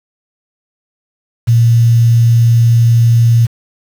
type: tone with quantisation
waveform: sine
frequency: 116.54 Hz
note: A#2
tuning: in tune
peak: -5 dBFS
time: 1.47-3.47 s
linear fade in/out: 20 ms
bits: 5
effects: none